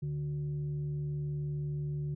sine tone with frequency modulation, 146.83 Hz, D3, in tune, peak -32 dBFS, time 0.02-2.15 s, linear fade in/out 10 ms, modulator 220 Hz, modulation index 0.3, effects none

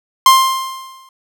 45% pulse tone with exponential decay, 1053 Hz, C6, 11 cents sharp, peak -3 dBFS, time 0.26-1.09 s, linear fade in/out 2 ms, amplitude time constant 180 ms, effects none

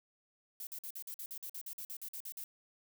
violet noise bursts, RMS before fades -44 dBFS, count 16, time 0.6-2.44 s, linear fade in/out 2 ms, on 70 ms, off 48 ms, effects none

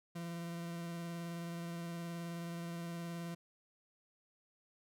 40% pulse tone with vibrato, 170 Hz, F3, 46 cents flat, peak -40 dBFS, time 0.15-3.35 s, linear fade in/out 10 ms, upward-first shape sine, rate 19 Hz, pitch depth 18 cents each way, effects none

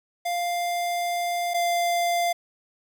square tone pair in turn, 698.5 / 694.1 Hz, F5 / F5, 0 / -11 cents, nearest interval unison, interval 11 cents, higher first, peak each -25 / -22 dBFS, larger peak second, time 0.25-1.54 / 1.54-2.33 s, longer first, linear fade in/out 10 ms, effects 9-bit

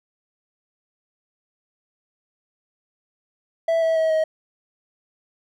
triangle tone with pitch steps, 659.3 / 650.2 / 641.3 / 632.4 Hz, E5 / E5 / E5 / D#5, 0 / -24 / -48 / +28 cents, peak -15 dBFS, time 3.68-4.24 s, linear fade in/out 5 ms, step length 140 ms, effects none

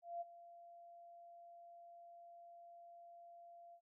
sine tone with ADSR envelope, 688 Hz, F5, 26 cents flat, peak -40 dBFS, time 0.02-3.81 s, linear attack 190 ms, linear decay 24 ms, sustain -16 dB, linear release 73 ms, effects none

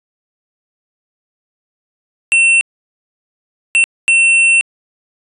square tone bursts at uneven times, 2700 Hz, E7, 41 cents sharp, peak -8 dBFS, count 3, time 2.32-2.61 / 3.75-3.84 / 4.08-4.61 s, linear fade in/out 0 ms, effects resampled to 24000 Hz

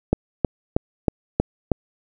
click train, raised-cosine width 2 ms, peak -3 dBFS, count 6, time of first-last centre 0.13-1.717 s, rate 3.15 Hz, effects none

